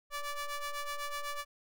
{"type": "ring-modulated tone", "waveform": "sawtooth", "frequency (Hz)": 580, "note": "D5", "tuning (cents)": -22, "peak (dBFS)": -29, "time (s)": [0.1, 1.45], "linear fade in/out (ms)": 50, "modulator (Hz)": 584, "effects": []}